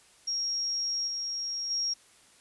sine tone with level steps, 5590 Hz, F8, 1 cent sharp, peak -28 / -31 / -27 dBFS, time 0.27-1.94 s, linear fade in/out 10 ms, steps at 1.07 / 1.7 s, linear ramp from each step 10 ms, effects white hiss -59 dBFS RMS until 2.4 s + resampled to 24000 Hz

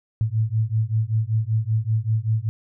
sine beating tone pair, 107.9 / 113.1 Hz, A2 / A2, -33 / +48 cents, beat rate 5.2 Hz, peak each -22 dBFS, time 0.21-2.49 s, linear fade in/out 0 ms, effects none

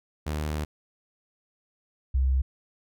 sawtooth / sine tone pair in turn, 76 / 65.62 Hz, D#2 / C2, -40 / +6 cents, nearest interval minor third, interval 254 cents, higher first, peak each -24 / -20 dBFS, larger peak second, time 0.26-0.65 / 2.14-2.42 s, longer first, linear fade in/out 10 ms, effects none

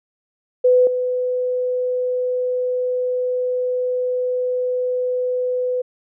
sine tone with level steps, 501 Hz, B4, 25 cents sharp, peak -10 / -18 dBFS, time 0.64-5.82 s, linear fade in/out 10 ms, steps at 0.87 s, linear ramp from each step 2 ms, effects none

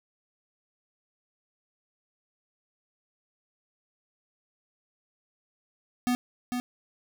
square tone with echo, 246.9 Hz, B3, in tune, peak -24 dBFS, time 6.07-6.15 s, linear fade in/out 0 ms, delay 450 ms, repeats 1, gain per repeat -5 dB, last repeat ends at 6.6 s, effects none

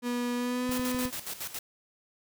35% pulse tone with pitch glide, 243.1 to 251.4 Hz, B3 to B3, -27 to +31 cents, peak -27 dBFS, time 0.02-1.11 s, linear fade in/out 50 ms, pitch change +58 cents, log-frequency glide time 0.35-0.69 s
clicks, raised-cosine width 5 ms, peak -28 dBFS, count 4, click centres 0.694 / 0.796 / 0.947 / 1.053 s
white noise with tremolo, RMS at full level -36 dBFS, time 0.71-1.59 s, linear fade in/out 5 ms, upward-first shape square, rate 7.2 Hz, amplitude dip 70%
effects none

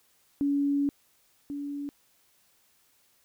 sine tone pair in turn, 283.3 / 285.6 Hz, C#4 / D4, +38 / -48 cents, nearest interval unison, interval 14 cents, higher second, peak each -23 / -32 dBFS, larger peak first, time 0.41-0.89 / 1.5-1.89 s, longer first, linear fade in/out 0 ms, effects white hiss -66 dBFS RMS until 3.24 s

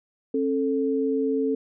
sine tone pair together, 269.5 / 441 Hz, C#4 / A4, -49 / +4 cents, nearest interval major sixth, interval 853 cents, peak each -24 dBFS, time 0.34-1.55 s, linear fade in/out 5 ms, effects none

